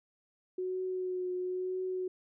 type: tone with vibrato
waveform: sine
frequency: 367.6 Hz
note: F#4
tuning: 11 cents flat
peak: -32 dBFS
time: 0.58-2.08 s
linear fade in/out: 5 ms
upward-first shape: triangle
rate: 1 Hz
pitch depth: 23 cents each way
effects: none